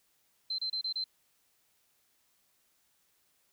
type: tone bursts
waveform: sine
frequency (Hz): 4100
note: C8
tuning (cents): -36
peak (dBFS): -31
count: 5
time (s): 0.5-1.041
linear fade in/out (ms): 5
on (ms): 85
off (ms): 29
effects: white hiss -72 dBFS RMS until 3.52 s